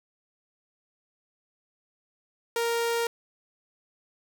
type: tone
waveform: sawtooth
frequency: 466.2 Hz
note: A#4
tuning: in tune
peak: -21 dBFS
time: 2.56-3.07 s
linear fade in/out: 2 ms
effects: none